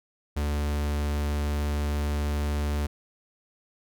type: tone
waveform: 45% pulse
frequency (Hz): 73.42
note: D2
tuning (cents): 0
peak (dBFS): -25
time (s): 0.36-2.87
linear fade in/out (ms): 10
effects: none